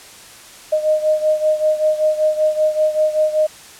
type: beating tone pair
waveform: sine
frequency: 616 / 621.2 Hz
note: D#5 / D#5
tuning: -17 / -3 cents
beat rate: 5.2 Hz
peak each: -15 / -19 dBFS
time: 0.72-3.47 s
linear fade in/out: 10 ms
effects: white hiss -40 dBFS RMS until 3.79 s + low-pass 10000 Hz 12 dB/octave